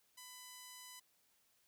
5% pulse tone, 1000 Hz, B5, 21 cents sharp, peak -40 dBFS, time 0.17-1 s, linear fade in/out 10 ms, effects white hiss -75 dBFS RMS until 1.67 s

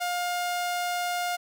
sawtooth tone, 709 Hz, F5, 26 cents sharp, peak -23 dBFS, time 0-1.37 s, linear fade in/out 20 ms, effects none

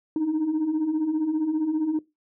sine beating tone pair, 299 / 314 Hz, D4 / D#4, +31 / +16 cents, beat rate 15 Hz, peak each -27 / -21 dBFS, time 0.16-1.99 s, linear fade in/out 2 ms, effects noise-tail reverb RT60 0.2 s tail -20 dB re dry + tanh soft clip ceiling -19 dBFS

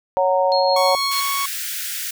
harmonic tone, 185 Hz, F#3, in tune, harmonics 3 / 4 / 5, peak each -17 / -21 / -20 dBFS, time 0.17-0.95 s, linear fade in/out 0 ms
sine tone with tremolo, 4270 Hz, C8, 34 cents sharp, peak -21 dBFS, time 0.52-1.2 s, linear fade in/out 0 ms, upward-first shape sine, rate 6.2 Hz, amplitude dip 45%
sawtooth tone, 1110 Hz, C#6, 2 cents sharp, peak -17 dBFS, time 0.76-1.46 s, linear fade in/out 5 ms
white high-pass noise, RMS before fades -27 dBFS, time 1.11-2.11 s, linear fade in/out 5 ms, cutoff 1400 Hz, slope 96 dB/octave
effects none

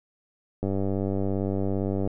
click train, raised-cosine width 2 ms, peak -15 dBFS, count 142, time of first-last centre 0.63-2.075 s, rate 97.6 Hz, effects none

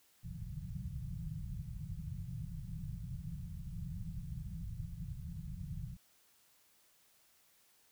white low-pass noise, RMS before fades -43 dBFS, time 0.23-5.97 s, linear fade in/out 20 ms, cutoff 180 Hz, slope 96 dB/octave, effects white hiss -69 dBFS RMS until 7.91 s

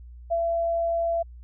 sine tone with ADSR envelope, 673 Hz, E5, 36 cents sharp, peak -20 dBFS, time 0.3-1.23 s, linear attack 23 ms, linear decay 45 ms, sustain -2 dB, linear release 12 ms, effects added 60 Hz sine -41 dBFS peak until 1.43 s

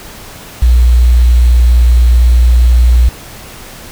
sine tone with quantisation, 60.2 Hz, B1, 44 cents flat, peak -3 dBFS, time 0.62-3.09 s, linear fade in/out 5 ms, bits 5, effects pink hiss -31 dBFS RMS until 3.91 s

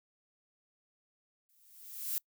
violet noise with exponential growth, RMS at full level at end -32 dBFS, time 1.49-2.18 s, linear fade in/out 0 ms, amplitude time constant 150 ms, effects noise-tail reverb RT60 0.1 s tail -26 dB re dry

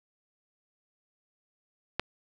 click, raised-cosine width 0.3 ms, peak -11 dBFS, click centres 1.996 s, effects none

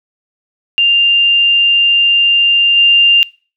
sine tone with level steps, 2794 Hz, F7, in tune, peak -7 / -5 dBFS, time 0.78-3.23 s, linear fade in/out 0 ms, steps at 2.76 s, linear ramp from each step 20 ms, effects noise-tail reverb RT60 0.4 s tail -24 dB re dry

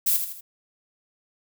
violet noise with echo, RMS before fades -21 dBFS, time 0.06-0.17 s, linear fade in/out 10 ms, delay 80 ms, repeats 3, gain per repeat -7 dB, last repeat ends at 0.41 s, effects none

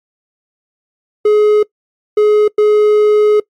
triangle tone bursts at uneven times, 421.8 Hz, G#4, 27 cents sharp, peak -4 dBFS, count 3, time 1.25-1.63 / 2.17-2.48 / 2.58-3.4 s, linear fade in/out 5 ms, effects noise-tail reverb RT60 0.1 s tail -22 dB re dry + MP3 64 kbps

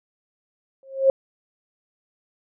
sine tone with exponential growth, 537 Hz, C5, 45 cents sharp, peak -9 dBFS, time 0.83-1.1 s, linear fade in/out 1 ms, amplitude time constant 57 ms, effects none

